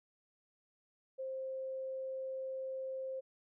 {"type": "tone", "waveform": "sine", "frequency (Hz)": 527, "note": "C5", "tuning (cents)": 12, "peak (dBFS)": -38, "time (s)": [1.18, 3.21], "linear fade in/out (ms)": 20, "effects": []}